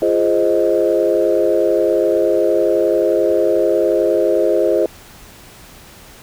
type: chord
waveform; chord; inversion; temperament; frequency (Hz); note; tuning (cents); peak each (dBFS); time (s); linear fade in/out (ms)
sine; F minor seventh; none; equal with one note detuned; 344 / 415.3 / 523.3 / 622.3; F4 / Ab4 / C5 / Eb5; -26 / 0 / 0 / 0; -17; 0.02-4.86; 2
effects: tanh soft clip ceiling -3 dBFS + pink hiss -41 dBFS RMS until 6.22 s